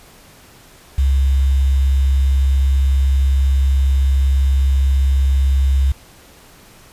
sine tone with quantisation, 67.5 Hz, C#2, 45 cents flat, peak -11 dBFS, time 0.98-5.92 s, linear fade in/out 5 ms, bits 6, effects pink hiss -45 dBFS RMS until 6.92 s + resampled to 32000 Hz

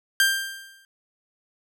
sawtooth tone with exponential decay, 1585 Hz, G6, 19 cents sharp, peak -11 dBFS, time 0.2-0.85 s, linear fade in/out 1 ms, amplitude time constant 140 ms, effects none

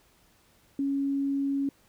sine tone, 277.2 Hz, C#4, in tune, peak -25 dBFS, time 0.79-1.69 s, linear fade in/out 2 ms, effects pink hiss -63 dBFS RMS until 1.88 s

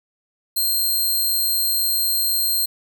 5% pulse tone, 4186 Hz, C8, in tune, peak -11 dBFS, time 0.56-2.66 s, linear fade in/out 10 ms, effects none

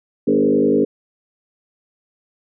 sine tone with frequency modulation, 349.2 Hz, F4, in tune, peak -12 dBFS, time 0.27-0.85 s, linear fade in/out 10 ms, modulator 50.6 Hz, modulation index 2.6, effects none

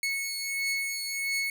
sawtooth beating tone pair, 2200 / 2201.5 Hz, C#7 / C#7, -14 / -13 cents, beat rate 1.5 Hz, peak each -27 / -31 dBFS, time 0.03-1.5 s, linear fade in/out 2 ms, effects none

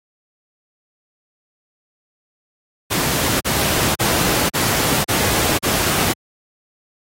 pink noise bursts, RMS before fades -18 dBFS, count 6, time 2.9-6.135 s, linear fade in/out 20 ms, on 510 ms, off 35 ms, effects high-pass 80 Hz 12 dB/octave + AAC 48 kbps

